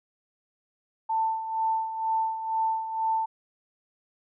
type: tone with tremolo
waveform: sine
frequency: 890 Hz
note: A5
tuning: 20 cents sharp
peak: -22 dBFS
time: 1.09-3.26 s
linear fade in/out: 10 ms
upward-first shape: sine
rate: 2.1 Hz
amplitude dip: 65%
effects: none